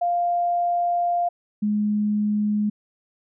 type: tone pair in turn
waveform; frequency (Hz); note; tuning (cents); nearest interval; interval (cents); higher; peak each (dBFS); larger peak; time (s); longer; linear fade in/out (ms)
sine; 698.5 / 209.4; F5 / G#3; 0 / +15; octave + major sixth; 2085; first; -19; neither; 0.01-1.29 / 1.62-2.7; first; 10
effects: none